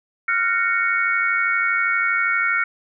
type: chord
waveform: sine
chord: Gb major seventh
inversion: third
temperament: just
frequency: 1387.5 / 1480 / 1850 / 2220 Hz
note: F6 / Gb6 / Bb6 / Db7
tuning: -12 / 0 / -14 / +2 cents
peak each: -21 / -26 / -26 / -21 dBFS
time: 0.28-2.64 s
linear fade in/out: 5 ms
effects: none